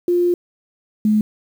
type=tone pair in turn; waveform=sine; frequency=351.7 / 213.5 Hz; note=F4 / G#3; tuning=+12 / +48 cents; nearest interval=major sixth; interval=864 cents; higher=first; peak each=-13 / -12 dBFS; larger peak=second; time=0.08-0.34 / 1.05-1.21 s; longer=first; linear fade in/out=2 ms; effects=7-bit